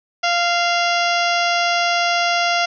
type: harmonic tone with a mistuned harmonic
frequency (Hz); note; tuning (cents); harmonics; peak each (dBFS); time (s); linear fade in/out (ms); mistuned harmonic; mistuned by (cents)
694; F5; -11; 1 / 2 / 3 / 4 / 5 / 6 / 7 / 8 / 9; -19 / -22 / -24 / -25 / -27 / -33 / -27 / -29 / -35; 0.23-2.66; 10; 5; -54
effects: none